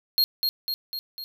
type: tone with echo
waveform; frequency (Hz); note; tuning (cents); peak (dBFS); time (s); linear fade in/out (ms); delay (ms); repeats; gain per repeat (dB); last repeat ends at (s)
square; 4247; C8; +25; -18; 0.18-0.24; 0; 250; 4; -4; 1.24
effects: none